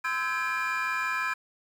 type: tone cluster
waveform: triangle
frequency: 1026 / 1306 / 1575 / 1681 / 2395 Hz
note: C6 / E6 / G6 / G#6 / D7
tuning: -34 / -17 / +8 / +20 / +33 cents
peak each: -31 dBFS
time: 0.04-1.34 s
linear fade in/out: 10 ms
effects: tanh soft clip ceiling -19 dBFS + 9-bit